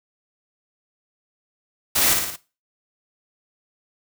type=noise with echo; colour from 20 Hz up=white; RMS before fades=-19 dBFS; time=1.95-2.14 s; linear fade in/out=10 ms; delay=56 ms; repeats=4; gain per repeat=-4 dB; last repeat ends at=2.364 s; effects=noise-tail reverb RT60 0.3 s tail -18 dB re dry